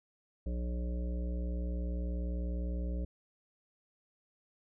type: harmonic tone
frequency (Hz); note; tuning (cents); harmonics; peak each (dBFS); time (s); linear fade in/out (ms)
60.2; B1; -44; 1 / 3 / 5 / 7 / 9 / 10; -33 / -42 / -47 / -51 / -49 / -55; 0.46-3.05; 5
effects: none